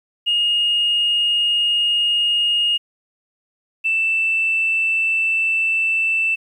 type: tone pair in turn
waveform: sine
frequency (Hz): 2855 / 2657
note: F7 / E7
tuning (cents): +37 / +13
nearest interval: minor second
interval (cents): 124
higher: first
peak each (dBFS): -14 / -15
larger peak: first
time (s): 0.26-2.78 / 3.84-6.36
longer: neither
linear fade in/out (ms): 20
effects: tanh soft clip ceiling -10 dBFS + 9-bit